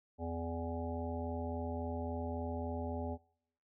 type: harmonic tone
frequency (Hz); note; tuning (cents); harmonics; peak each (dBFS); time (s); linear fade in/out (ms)
83.6; E2; +25; 1 / 3 / 5 / 7 / 9 / 10; -40 / -42 / -45 / -44 / -47 / -48; 0.18-3.18; 50
effects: noise-tail reverb RT60 0.8 s tail -26 dB re dry